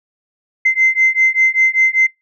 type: beating tone pair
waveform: sine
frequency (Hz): 2070 / 2075.1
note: C7 / C7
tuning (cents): -19 / -15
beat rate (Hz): 5.1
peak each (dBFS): -13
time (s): 0.65-2.07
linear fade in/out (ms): 10
effects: noise-tail reverb RT60 0.2 s tail -26 dB re dry + tanh soft clip ceiling -3 dBFS